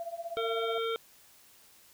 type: tone with tremolo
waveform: sine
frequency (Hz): 677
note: E5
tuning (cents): +46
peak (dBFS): -32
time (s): 0-0.78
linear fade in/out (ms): 0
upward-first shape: triangle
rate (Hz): 16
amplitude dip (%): 95
type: harmonic tone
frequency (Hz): 454.6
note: A#4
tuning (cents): -43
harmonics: 1 / 3 / 5 / 7 / 8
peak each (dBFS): -31 / -36 / -43 / -41 / -44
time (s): 0.37-0.96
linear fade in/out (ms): 0
effects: white hiss -59 dBFS RMS until 1.93 s